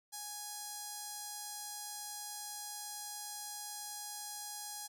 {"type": "tone with notch filter", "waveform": "5% pulse", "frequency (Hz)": 830.6, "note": "G#5", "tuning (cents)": 0, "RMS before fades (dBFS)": -45, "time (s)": [0.12, 4.88], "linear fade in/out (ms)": 20, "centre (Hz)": 2300, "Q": 0.55, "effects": []}